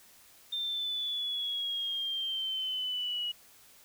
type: exponential sweep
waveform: sine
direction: down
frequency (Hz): 3605 to 2903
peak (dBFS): -31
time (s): 0.52-3.32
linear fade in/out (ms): 10
effects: white hiss -58 dBFS RMS until 3.84 s